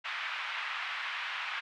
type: band-pass noise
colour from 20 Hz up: white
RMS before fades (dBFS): -37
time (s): 0.04-1.61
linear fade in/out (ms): 20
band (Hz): 990 to 2800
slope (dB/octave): 24
effects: none